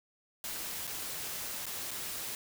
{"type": "noise with dropouts", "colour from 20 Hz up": "white", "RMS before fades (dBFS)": -39, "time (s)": [0.44, 2.35], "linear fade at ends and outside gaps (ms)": 1, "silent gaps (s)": [[0.87, 0.875], [1.657, 1.665], [1.909, 1.913]], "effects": []}